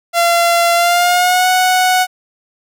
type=tone with pitch glide; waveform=sawtooth; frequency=685 to 738.4 Hz; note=F5 to F#5; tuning=-34 to -4 cents; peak=-6 dBFS; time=0.13-2.07 s; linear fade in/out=50 ms; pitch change=+130 cents; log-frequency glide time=0.74-1.48 s; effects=none